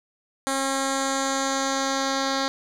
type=tone with low-pass filter sweep; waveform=10% pulse; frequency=270.4 Hz; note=C#4; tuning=43 cents flat; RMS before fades=-25 dBFS; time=0.47-2.48 s; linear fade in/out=0 ms; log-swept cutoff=8900 to 5100 Hz; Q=2.7; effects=8-bit